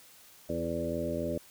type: harmonic tone with a mistuned harmonic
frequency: 83.7 Hz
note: E2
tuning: 27 cents sharp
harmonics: 1 / 2 / 3 / 4 / 5 / 6 / 7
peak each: -41 / -39 / -37 / -38 / -41 / -39 / -35 dBFS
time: 0.49-1.38 s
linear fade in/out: 5 ms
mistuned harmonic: 5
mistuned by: +18 cents
effects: white hiss -56 dBFS RMS until 1.5 s